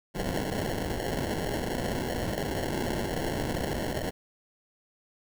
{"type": "noise with sample-and-hold", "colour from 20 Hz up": "violet", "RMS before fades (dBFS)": -31, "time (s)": [0.14, 4.11], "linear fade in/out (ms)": 20, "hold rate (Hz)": 1225, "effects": []}